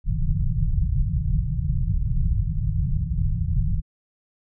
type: low-pass noise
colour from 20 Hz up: pink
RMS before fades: -22 dBFS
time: 0.04-3.82 s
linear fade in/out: 50 ms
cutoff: 170 Hz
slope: 96 dB/octave
effects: none